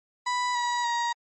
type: tone with pitch steps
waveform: 35% pulse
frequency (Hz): 987.8 / 966.9 / 946.5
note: B5 / B5 / A#5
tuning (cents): 0 / -37 / +26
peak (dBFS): -23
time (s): 0.26-1.13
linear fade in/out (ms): 10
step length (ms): 290
effects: MP3 32 kbps